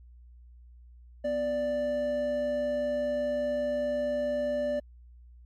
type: tone pair together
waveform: triangle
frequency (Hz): 247.5 / 587.3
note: B3 / D5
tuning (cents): +4 / 0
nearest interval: octave + minor third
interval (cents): 1496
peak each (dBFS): -34 / -25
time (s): 1.24-4.8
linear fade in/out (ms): 10
effects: added 60 Hz sine -49 dBFS peak until 5.45 s + MP3 64 kbps